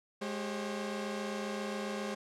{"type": "tone cluster", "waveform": "sawtooth", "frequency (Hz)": [208.3, 389.2, 538], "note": ["G#3", "G4", "C5"], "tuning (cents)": [5, -12, 48], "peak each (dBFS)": [-34, -38, -37], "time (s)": [0.21, 2.15], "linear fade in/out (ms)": 10, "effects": ["low-pass 8000 Hz 12 dB/octave"]}